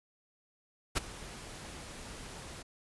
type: noise with ADSR envelope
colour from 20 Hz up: pink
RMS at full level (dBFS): -27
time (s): 0.95-2.63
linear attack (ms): 23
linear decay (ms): 16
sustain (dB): -19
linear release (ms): 14
effects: resampled to 24000 Hz